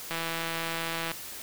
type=click train; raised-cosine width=0.3 ms; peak=-16 dBFS; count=167; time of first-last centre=0.11-1.116 s; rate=165 Hz; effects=white hiss -41 dBFS RMS until 1.42 s